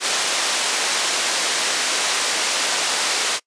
white band-pass noise, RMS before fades -21 dBFS, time 0-3.4 s, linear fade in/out 50 ms, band 390 to 6700 Hz, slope 12 dB/octave, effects noise-tail reverb RT60 0.1 s tail -23 dB re dry + resampled to 22050 Hz

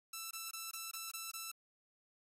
5% pulse tone bursts, 1328 Hz, E6, 12 cents sharp, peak -31 dBFS, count 7, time 0.13-1.516 s, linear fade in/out 5 ms, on 180 ms, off 21 ms, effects AAC 48 kbps

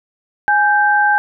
sine tone pair together, 830.6 / 1565.9 Hz, G#5 / G6, 0 / -2 cents, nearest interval major seventh, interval 1098 cents, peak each -13 dBFS, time 0.48-1.18 s, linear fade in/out 0 ms, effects none

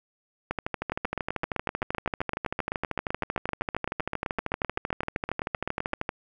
two click trains, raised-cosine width 0.5 ms, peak -13 / -13 dBFS, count 40 / 73, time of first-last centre 0.92-5.933 / 0.51-6.091 s, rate 7.78 / 12.9 Hz, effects none

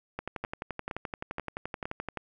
two click trains, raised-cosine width 0.5 ms, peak -19 / -19 dBFS, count 4 / 24, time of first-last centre 0.44-1.855 / 0.19-2.173 s, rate 2.12 / 11.6 Hz, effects none

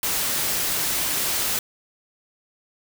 white noise, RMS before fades -24 dBFS, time 0.03-1.59 s, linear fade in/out 2 ms, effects none

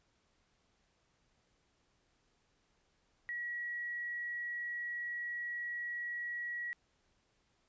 sine tone, 1919 Hz, A#6, 50 cents sharp, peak -37 dBFS, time 3.29-6.73 s, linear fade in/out 0 ms, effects pink hiss -75 dBFS RMS until 7.68 s + resampled to 16000 Hz

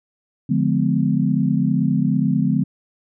sine chord, D diminished seventh, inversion none, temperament just, 146.83 / 176.2 / 211.4 / 253.7 Hz, D3 / F3 / Ab3 / Cb4, 0 / +16 / +31 / +47 cents, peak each -21 dBFS, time 0.49-2.64 s, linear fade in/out 10 ms, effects none

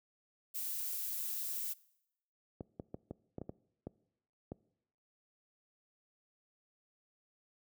violet noise, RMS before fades -39 dBFS, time 0.54-1.74 s, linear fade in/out 20 ms
clicks, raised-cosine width 2 ms, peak -28 dBFS, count 9, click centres 2.608 / 2.798 / 2.944 / 3.11 / 3.383 / 3.416 / 3.494 / 3.87 / 4.519 s
effects noise-tail reverb RT60 0.8 s tail -22 dB re dry + high-pass 80 Hz 12 dB/octave

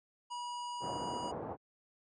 harmonic tone, 968 Hz, B5, 35 cents flat, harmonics 1 / 3 / 5 / 7 / 9, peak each -39 / -49 / -53 / -56 / -58 dBFS, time 0.3-1.32 s, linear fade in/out 20 ms
white low-pass noise, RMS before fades -41 dBFS, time 0.8-1.57 s, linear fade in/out 50 ms, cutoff 840 Hz, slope 24 dB/octave
effects high-pass 100 Hz 12 dB/octave

